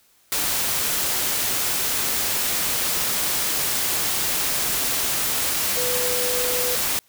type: tone in noise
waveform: sine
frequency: 496.2 Hz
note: B4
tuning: 8 cents sharp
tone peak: -26 dBFS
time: 5.77-6.75 s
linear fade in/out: 0 ms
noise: white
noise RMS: -23 dBFS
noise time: 0.32-6.99 s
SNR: -6 dB
effects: white hiss -59 dBFS RMS until 7.08 s